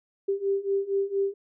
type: beating tone pair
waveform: sine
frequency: 392 / 396.3 Hz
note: G4 / G4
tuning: 0 / +19 cents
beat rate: 4.3 Hz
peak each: -28 / -26 dBFS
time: 0.28-1.34 s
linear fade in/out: 10 ms
effects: none